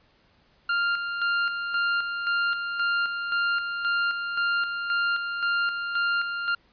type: tone with tremolo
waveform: 40% pulse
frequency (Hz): 1396.9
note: F6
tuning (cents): 0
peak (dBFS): -21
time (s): 0.69-6.55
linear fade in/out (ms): 5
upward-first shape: square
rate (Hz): 1.9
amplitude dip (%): 50
effects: pink hiss -62 dBFS RMS until 6.72 s + resampled to 11025 Hz